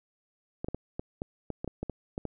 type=clicks; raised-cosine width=2 ms; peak=-20 dBFS; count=12; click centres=0.645 / 0.685 / 0.746 / 0.995 / 1.219 / 1.503 / 1.645 / 1.677 / 1.83 / 1.897 / 2.179 / 2.253 s; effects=none